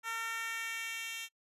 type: tone with high-pass filter sweep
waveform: 10% pulse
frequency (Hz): 455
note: A#4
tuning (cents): -42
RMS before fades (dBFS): -39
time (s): 0.03-1.29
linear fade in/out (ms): 50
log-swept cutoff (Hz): 1200 to 3100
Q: 1.7
effects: noise-tail reverb RT60 0.1 s tail -25 dB re dry + resampled to 32000 Hz